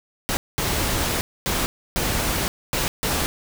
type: noise bursts at uneven times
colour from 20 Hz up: pink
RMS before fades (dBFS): -23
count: 6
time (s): 0.29-0.37 / 0.58-1.21 / 1.46-1.66 / 1.96-2.48 / 2.73-2.88 / 3.03-3.26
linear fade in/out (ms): 0
effects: none